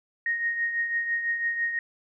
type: tone with tremolo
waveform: sine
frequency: 1864.7 Hz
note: A#6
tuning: in tune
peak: -22 dBFS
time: 0.26-1.79 s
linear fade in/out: 2 ms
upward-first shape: triangle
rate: 6 Hz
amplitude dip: 60%
effects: none